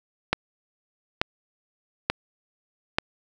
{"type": "click train", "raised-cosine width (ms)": 0.3, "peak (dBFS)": -4, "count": 4, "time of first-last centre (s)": [0.33, 2.985], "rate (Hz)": 1.13, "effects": ["7-bit"]}